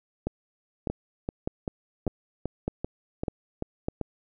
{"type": "two click trains", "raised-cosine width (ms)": 2, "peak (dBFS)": [-16, -14], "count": [9, 7], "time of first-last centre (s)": [[0.9, 4.013], [0.27, 3.884]], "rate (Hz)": [2.57, 1.66], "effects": []}